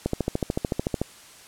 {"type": "click train", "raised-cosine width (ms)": 2, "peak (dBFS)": -10, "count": 14, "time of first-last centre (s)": [0.06, 1.016], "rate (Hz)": 13.6, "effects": ["white hiss -48 dBFS RMS until 1.47 s", "low-pass 10000 Hz 12 dB/octave"]}